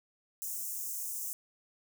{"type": "high-pass noise", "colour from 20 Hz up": "white", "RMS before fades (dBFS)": -38, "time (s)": [0.42, 1.33], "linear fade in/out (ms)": 0, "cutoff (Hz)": 6100, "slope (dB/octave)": 48, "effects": []}